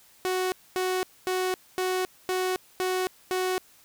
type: tone bursts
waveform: sawtooth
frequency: 370 Hz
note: F#4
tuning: in tune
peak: -21 dBFS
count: 7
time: 0.25-3.58 s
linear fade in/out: 0 ms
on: 270 ms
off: 240 ms
effects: white hiss -57 dBFS RMS until 3.84 s